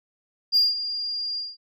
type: tone with ADSR envelope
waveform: sine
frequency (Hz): 4807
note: D8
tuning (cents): +39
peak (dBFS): -12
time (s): 0.52-1.57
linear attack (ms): 42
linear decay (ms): 180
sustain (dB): -14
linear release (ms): 200
effects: tanh soft clip ceiling -14 dBFS